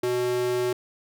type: tone with high-pass filter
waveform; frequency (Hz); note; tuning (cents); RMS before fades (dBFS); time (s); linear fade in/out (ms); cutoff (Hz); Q
square; 123.47; B2; 0; -25; 0.03-0.73; 5; 300; 7.1
effects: none

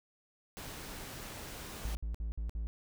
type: noise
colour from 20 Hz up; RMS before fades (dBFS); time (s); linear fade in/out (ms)
pink; -45; 0.57-1.95; 0
type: tone bursts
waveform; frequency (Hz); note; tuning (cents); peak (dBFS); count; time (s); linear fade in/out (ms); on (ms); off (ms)
triangle; 55.7; A1; +22; -32; 5; 1.85-2.67; 0; 120; 55
effects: none

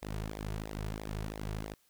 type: tone with flanger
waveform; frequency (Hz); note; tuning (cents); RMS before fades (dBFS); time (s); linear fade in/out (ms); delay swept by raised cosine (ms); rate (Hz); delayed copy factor
sawtooth; 52.7; G#1; +26; -39; 0.02-1.74; 5; 0.66 to 3.86; 3; -0.75
effects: white hiss -70 dBFS RMS until 1.89 s

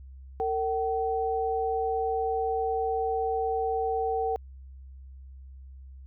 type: tone pair together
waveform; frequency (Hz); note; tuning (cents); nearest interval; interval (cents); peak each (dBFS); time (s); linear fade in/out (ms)
sine; 454 / 763.5; A#4 / G5; -46 / -46; major sixth; 900; -28; 0.4-4.36; 0
effects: added 66 Hz sine -43 dBFS peak until 6.06 s

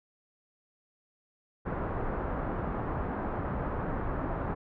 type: low-pass noise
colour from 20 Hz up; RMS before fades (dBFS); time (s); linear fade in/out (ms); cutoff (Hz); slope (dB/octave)
pink; -33; 1.65-4.55; 20; 1400; 24
effects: none

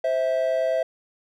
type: tone pair together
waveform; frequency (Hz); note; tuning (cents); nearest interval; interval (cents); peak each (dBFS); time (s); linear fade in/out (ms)
triangle; 523.3 / 652.7; C5 / E5; 0 / -17; major third; 383; -23 / -20; 0.04-0.83; 5
effects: none

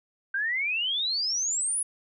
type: exponential sweep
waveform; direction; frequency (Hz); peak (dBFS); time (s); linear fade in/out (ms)
sine; up; 1548 to 10530; -25; 0.34-1.83; 5
effects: none

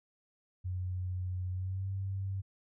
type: tone with pitch glide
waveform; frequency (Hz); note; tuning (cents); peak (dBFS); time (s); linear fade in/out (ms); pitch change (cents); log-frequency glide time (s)
sine; 91.4 to 96.78; F#2 to G2; -21 to -22; -33; 0.64-2.42; 20; +99; 1.51-1.88
effects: none

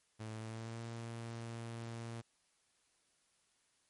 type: tone with pitch glide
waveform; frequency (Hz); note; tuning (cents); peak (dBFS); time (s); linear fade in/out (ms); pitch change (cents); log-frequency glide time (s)
sawtooth; 109.9 to 115.7; A2 to A#2; -2 to -13; -39; 0.19-2.22; 20; +89; 0.33-0.82
effects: white hiss -75 dBFS RMS until 3.89 s + MP3 48 kbps

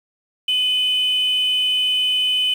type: tone pair together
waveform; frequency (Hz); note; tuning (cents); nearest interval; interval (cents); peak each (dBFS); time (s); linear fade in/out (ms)
sine; 2502 / 3018; D#7 / F#7; +9 / +34; minor third; 325; -26 / -15; 0.48-2.54; 5
effects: tanh soft clip ceiling -12 dBFS + 7-bit

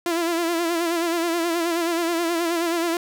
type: tone with vibrato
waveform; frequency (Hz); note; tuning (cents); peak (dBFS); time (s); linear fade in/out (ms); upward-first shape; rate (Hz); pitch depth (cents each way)
sawtooth; 338; E4; +43; -17; 0.06-2.97; 2; sine; 9.4; 59
effects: none

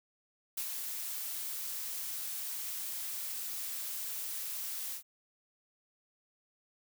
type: noise with ADSR envelope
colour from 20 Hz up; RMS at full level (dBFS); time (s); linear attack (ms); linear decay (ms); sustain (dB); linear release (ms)
blue; -35; 0.57-5.03; 8; 70; -4; 95
effects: none

